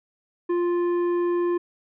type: tone with tanh clipping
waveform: triangle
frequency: 349.2 Hz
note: F4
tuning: in tune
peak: -22 dBFS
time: 0.49-1.58 s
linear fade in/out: 10 ms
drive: 13 dB
effects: none